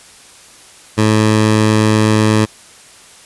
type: tone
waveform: 15% pulse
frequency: 108.2 Hz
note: A2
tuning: 29 cents flat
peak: -3 dBFS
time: 0.97-2.46 s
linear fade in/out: 20 ms
effects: white hiss -41 dBFS RMS until 3.25 s + resampled to 24000 Hz